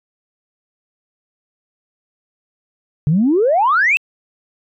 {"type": "exponential sweep", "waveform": "sine", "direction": "up", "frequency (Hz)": [138.9, 2717], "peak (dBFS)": -10, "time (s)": [3.07, 3.97], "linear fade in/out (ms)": 0, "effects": ["tanh soft clip ceiling -6 dBFS"]}